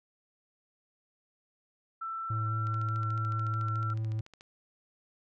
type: tone with pitch glide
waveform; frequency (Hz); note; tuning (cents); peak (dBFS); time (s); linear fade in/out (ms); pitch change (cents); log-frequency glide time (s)
sine; 1333 to 1351.6; E6 to E6; +19 to +43; -34; 2.01-3.94; 10; +24; 2.18-2.61
type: tone with vibrato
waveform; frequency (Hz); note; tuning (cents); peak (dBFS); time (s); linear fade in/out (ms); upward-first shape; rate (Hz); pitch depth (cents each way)
triangle; 110; A2; 0; -28; 2.3-4.21; 5; sine; 4.8; 12
type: click train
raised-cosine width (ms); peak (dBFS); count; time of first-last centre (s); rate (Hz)
0.2; -34; 25; 2.67-4.409; 13.8
effects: none